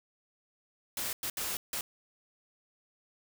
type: noise bursts at uneven times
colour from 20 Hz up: white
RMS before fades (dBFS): -35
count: 4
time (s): 0.97-1.13 / 1.23-1.3 / 1.37-1.57 / 1.73-1.81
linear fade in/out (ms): 2
effects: none